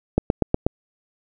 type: click train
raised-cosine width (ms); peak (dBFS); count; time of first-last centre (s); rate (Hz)
2; -3; 5; 0.18-0.665; 8.24
effects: none